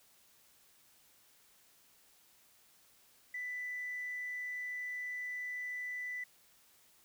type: tone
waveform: sine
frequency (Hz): 1987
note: B6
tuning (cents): +10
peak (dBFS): -37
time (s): 3.34-6.24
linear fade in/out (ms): 5
effects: tanh soft clip ceiling -33 dBFS + white hiss -66 dBFS RMS until 7.04 s